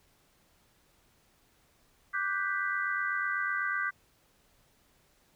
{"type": "chord", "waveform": "sine", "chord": "G major seventh", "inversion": "second", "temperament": "equal", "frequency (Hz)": [1174.7, 1480, 1568, 1975.5], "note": ["D6", "F#6", "G6", "B6"], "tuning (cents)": [0, 0, 0, 0], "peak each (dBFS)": [-35, -36, -32, -36], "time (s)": [2.13, 3.91], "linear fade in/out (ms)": 20, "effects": ["pink hiss -67 dBFS RMS until 5.35 s"]}